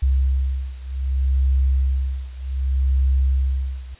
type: beating tone pair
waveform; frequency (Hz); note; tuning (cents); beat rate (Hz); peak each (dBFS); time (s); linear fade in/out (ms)
sine; 66.1 / 66.75; C2 / C2; +18 / +35; 0.65; -19 / -21; 0.02-3.95; 10
effects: white hiss -49 dBFS RMS until 3.99 s + resampled to 8000 Hz